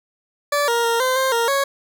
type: tone with pitch steps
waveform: 20% pulse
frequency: 579 / 469.2 / 463.9 / 515 / 527 / 465.2 / 553 Hz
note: D5 / A#4 / A#4 / C5 / C5 / A#4 / C#5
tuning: -25 / +11 / -8 / -28 / +12 / -4 / -4 cents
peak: -12 dBFS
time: 0.52-1.64 s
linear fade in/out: 5 ms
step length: 160 ms
effects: none